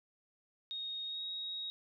sine tone with pitch glide, 3729 to 3781 Hz, A#7 to A#7, 0 to +24 cents, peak -38 dBFS, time 0.71-1.7 s, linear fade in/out 0 ms, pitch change +24 cents, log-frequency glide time 1.05-1.23 s, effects none

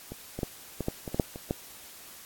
clicks, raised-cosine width 2 ms, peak -24 / -20 / -15 / -17 / -14 / -22 / -18 / -8 / -26 / -14 dBFS, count 10, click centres 0.12 / 0.39 / 0.432 / 0.807 / 0.884 / 1.078 / 1.145 / 1.198 / 1.359 / 1.509 s, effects white hiss -48 dBFS RMS until 2.25 s + AAC 64 kbps

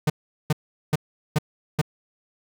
45% pulse tone bursts, 151.6 Hz, D#3, 45 cents flat, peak -17 dBFS, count 5, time 0.07-1.815 s, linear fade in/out 5 ms, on 29 ms, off 400 ms, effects none

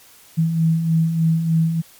sine beating tone pair, 160 / 163.3 Hz, D#3 / E3, +49 / -16 cents, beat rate 3.3 Hz, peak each -24 / -15 dBFS, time 0.37-1.82 s, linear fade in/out 20 ms, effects white hiss -48 dBFS RMS until 1.99 s + MP3 96 kbps

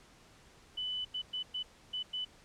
sine tone bursts at uneven times, 3000 Hz, F#7, 23 cents sharp, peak -34 dBFS, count 6, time 0.77-1.05 / 1.14-1.22 / 1.33-1.43 / 1.54-1.63 / 1.93-2.03 / 2.13-2.25 s, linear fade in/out 10 ms, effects pink hiss -60 dBFS RMS until 2.44 s + low-pass 8000 Hz 12 dB/octave

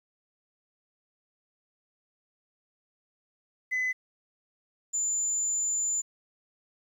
sine tone pair in turn, 2016 / 7077 Hz, B6 / A8, +35 / +9 cents, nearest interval octave + minor seventh, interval 2174 cents, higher second, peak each -24 dBFS, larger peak neither, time 3.71-3.93 / 4.93-6.02 s, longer second, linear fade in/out 20 ms, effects tanh soft clip ceiling -24 dBFS + 10-bit

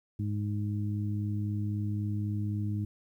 harmonic tone, 103.83 Hz, G#2, in tune, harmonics 1 / 2 / 3, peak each -30 / -36 / -40 dBFS, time 0.19-2.85 s, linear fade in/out 5 ms, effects 11-bit

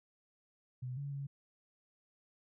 sine tone with pitch steps, 126.3 / 141.4 / 139.5 Hz, B2 / C#3 / C#3, +39 / +35 / +11 cents, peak -38 dBFS, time 0.82-1.27 s, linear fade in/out 10 ms, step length 150 ms, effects none

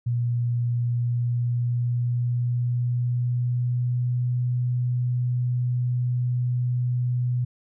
sine tone with pitch glide, 120 to 123.52 Hz, B2 to B2, -49 to +1 cents, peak -21 dBFS, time 0.06-7.45 s, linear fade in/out 10 ms, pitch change +50 cents, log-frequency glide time 0.68-4.39 s, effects none

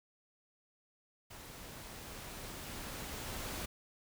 pink noise with level ramp, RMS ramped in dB -51 to -41 dBFS, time 1.3-3.66 s, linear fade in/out 10 ms, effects none

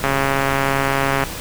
click train, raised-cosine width 0.5 ms, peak -3 dBFS, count 165, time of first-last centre 0.04-1.237 s, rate 137 Hz, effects pink hiss -29 dBFS RMS until 1.4 s

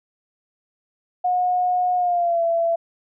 sine tone with pitch glide, 724 to 671.6 Hz, F#5 to E5, -38 to +32 cents, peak -17 dBFS, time 1.24-2.76 s, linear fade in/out 10 ms, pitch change -130 cents, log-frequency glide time 1.96-2.42 s, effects none

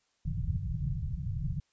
white low-pass noise, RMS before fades -33 dBFS, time 0.25-1.6 s, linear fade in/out 5 ms, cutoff 170 Hz, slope 96 dB/octave, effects white hiss -74 dBFS RMS until 1.72 s + resampled to 16000 Hz

